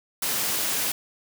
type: high-pass noise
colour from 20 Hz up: white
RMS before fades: -26 dBFS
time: 0.22-0.92 s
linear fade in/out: 5 ms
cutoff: 100 Hz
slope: 12 dB/octave
effects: none